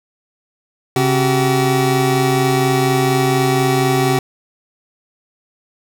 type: tone pair together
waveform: 25% pulse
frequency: 134.7 / 379.9 Hz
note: C#3 / F#4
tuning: -49 / +46 cents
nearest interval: octave + tritone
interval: 1795 cents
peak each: -12 dBFS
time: 0.96-4.19 s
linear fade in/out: 2 ms
effects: none